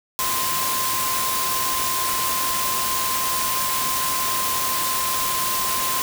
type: tone in noise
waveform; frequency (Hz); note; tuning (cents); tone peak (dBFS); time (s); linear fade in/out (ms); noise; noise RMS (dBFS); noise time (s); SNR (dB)
sine; 1043; C6; -6; -25; 0.19-6.02; 0; white; -24; 0.19-6.02; -4
effects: none